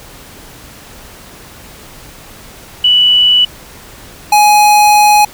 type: tone pair in turn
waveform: sine / square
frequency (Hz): 2960 / 836.6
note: F#7 / G#5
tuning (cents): 0 / +12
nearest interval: octave + minor seventh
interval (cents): 2188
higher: first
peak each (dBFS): -5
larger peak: neither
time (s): 2.84-3.45 / 4.32-5.25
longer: second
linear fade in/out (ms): 5
effects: pink hiss -35 dBFS RMS until 5.33 s